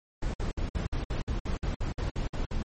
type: noise bursts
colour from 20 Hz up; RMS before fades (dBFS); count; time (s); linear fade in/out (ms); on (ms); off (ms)
brown; -30; 14; 0.22-2.628; 5; 120; 56
effects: MP3 32 kbps